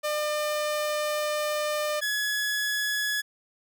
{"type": "tone pair in turn", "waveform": "sawtooth", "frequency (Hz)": [601, 1691.6], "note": ["D5", "G#6"], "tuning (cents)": [40, 31], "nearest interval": "octave + tritone", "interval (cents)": 1791, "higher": "second", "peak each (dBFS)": -22, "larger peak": "neither", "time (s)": [[0.03, 2.01], [2.01, 3.22]], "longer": "first", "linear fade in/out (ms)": 20, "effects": []}